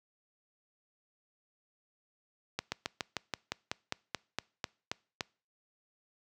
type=slowing click train; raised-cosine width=0.2 ms; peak=-15 dBFS; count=14; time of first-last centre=2.59-5.208 s; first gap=130 ms; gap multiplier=1.07; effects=noise-tail reverb RT60 0.4 s tail -25 dB re dry + high-pass 80 Hz 12 dB/octave